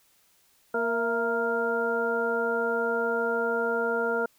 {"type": "harmonic tone with a mistuned harmonic", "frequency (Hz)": 233.1, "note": "A#3", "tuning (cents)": 0, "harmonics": [1, 2, 3, 4, 6], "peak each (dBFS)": [-35, -27, -33, -35, -29], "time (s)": [0.74, 4.26], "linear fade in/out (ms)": 5, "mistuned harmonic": 3, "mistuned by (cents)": -65, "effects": ["white hiss -64 dBFS RMS until 4.38 s"]}